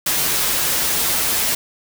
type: noise with comb filter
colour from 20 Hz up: white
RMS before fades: -19 dBFS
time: 0.06-1.55 s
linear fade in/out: 5 ms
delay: 10 ms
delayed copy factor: -0.55
effects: none